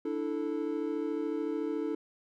triangle chord, D suspended second, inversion none, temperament equal with one note detuned, 293.7 / 327.5 / 440 Hz, D4 / E4 / A4, 0 / -11 / 0 cents, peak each -33 dBFS, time 0.05-1.95 s, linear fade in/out 5 ms, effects none

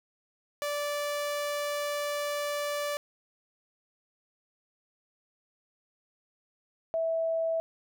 sawtooth / sine tone pair in turn, 583 / 654.4 Hz, D5 / E5, -13 / -13 cents, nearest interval major second, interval 200 cents, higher second, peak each -26 dBFS, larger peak neither, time 0.62-2.97 / 6.94-7.6 s, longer first, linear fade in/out 0 ms, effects none

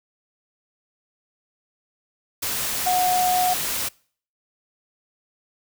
sine tone in noise, 729 Hz, F#5, 26 cents flat, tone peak -18 dBFS, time 2.86-3.54 s, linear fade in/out 10 ms, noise white, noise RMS -26 dBFS, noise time 2.42-3.89 s, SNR +5 dB, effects noise-tail reverb RT60 0.5 s tail -25 dB re dry

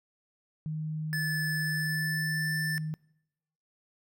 sine tone, 155.56 Hz, D#3, in tune, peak -31 dBFS, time 0.66-2.94 s, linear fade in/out 0 ms
square tone with pitch glide, 1738 to 1768.4 Hz, A6 to A6, -22 to +8 cents, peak -31 dBFS, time 1.13-2.78 s, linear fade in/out 0 ms, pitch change +30 cents, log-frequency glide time 1.52-2.53 s
effects noise-tail reverb RT60 0.9 s tail -26 dB re dry

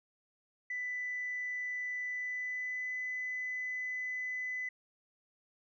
sine tone with pitch glide, 1990 to 2007 Hz, B6 to B6, +13 to +27 cents, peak -34 dBFS, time 0.7-4.69 s, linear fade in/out 5 ms, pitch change +14 cents, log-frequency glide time 2.06-2.93 s, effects tanh soft clip ceiling -30 dBFS

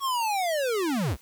square linear sweep, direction down, 1118 to 49.06 Hz, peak -25 dBFS, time 0-1.17 s, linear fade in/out 50 ms, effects white hiss -56 dBFS RMS until 1.21 s

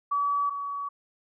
sine tone pair in turn, 1143 / 1133.8 Hz, D6 / C#6, -47 / +39 cents, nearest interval unison, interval 14 cents, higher first, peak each -23 / -30 dBFS, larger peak first, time 0.11-0.5 / 0.5-0.89 s, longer neither, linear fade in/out 10 ms, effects none

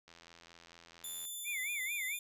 click train, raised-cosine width 0.2 ms, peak -38 dBFS, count 100, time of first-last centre 0.08-1.252 s, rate 84.5 Hz
5% pulse tone with pitch glide, 3520 to 3551 Hz, A7 to A7, 0 to +15 cents, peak -34 dBFS, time 1.04-2.19 s, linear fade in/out 2 ms, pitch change +15 cents, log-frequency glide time 1.64-1.98 s
sine tone with vibrato, 2217 Hz, C#7, in tune, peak -36 dBFS, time 1.44-2.19 s, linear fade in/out 50 ms, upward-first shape sine, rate 4.5 Hz, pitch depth 170 cents each way
effects none

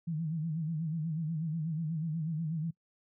sine tone with vibrato, 159.8 Hz, D#3, 47 cents sharp, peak -31 dBFS, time 0.07-2.71 s, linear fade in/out 10 ms, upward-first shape sine, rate 8.2 Hz, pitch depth 100 cents each way, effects noise-tail reverb RT60 0.1 s tail -23 dB re dry

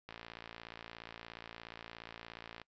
click train, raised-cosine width 0.3 ms, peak -30 dBFS, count 145, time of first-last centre 0.09-2.616 s, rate 57 Hz, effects noise-tail reverb RT60 0.1 s tail -24 dB re dry + resampled to 16000 Hz

